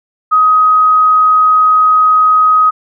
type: tone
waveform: sine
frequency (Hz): 1259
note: D#6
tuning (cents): +20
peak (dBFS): -5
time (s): 0.31-2.71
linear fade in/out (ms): 20
effects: none